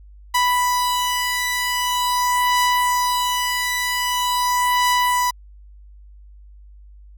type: beating tone pair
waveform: sawtooth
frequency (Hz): 987.8 / 988.24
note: B5 / B5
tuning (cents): 0 / +1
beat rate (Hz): 0.44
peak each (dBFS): -20 / -15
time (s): 0.34-5.31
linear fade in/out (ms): 10
effects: added 50 Hz sine -41 dBFS peak until 7.17 s